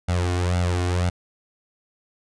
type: tone with flanger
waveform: sawtooth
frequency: 88.9 Hz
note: F2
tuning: 31 cents sharp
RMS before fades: -22 dBFS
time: 0.08-1.1 s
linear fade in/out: 10 ms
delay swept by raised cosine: 1.4 to 2.8 ms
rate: 2 Hz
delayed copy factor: +0.75
effects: resampled to 22050 Hz